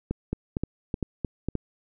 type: two click trains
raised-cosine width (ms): 3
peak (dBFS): -14 / -14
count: 4 / 5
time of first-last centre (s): 0.11-1.486 / 0.33-1.553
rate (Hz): 2.18 / 3.27
effects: none